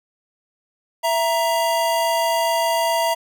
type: tone pair together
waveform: square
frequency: 664.7 / 940 Hz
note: E5 / A#5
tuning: +14 / +14 cents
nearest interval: tritone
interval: 600 cents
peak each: -21 dBFS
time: 1.03-3.15 s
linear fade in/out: 20 ms
effects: none